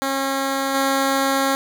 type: tone with level steps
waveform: 10% pulse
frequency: 271.4 Hz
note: C#4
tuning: 36 cents flat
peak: -12 / -9 dBFS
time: 0.02-1.55 s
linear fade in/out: 0 ms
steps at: 0.74 s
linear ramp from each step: 10 ms
effects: none